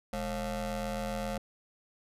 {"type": "ring-modulated tone", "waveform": "25% pulse", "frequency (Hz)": 165.6, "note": "E3", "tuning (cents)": 8, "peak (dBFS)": -26, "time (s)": [0.13, 1.38], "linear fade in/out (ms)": 2, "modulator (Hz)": 375, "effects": ["resampled to 32000 Hz"]}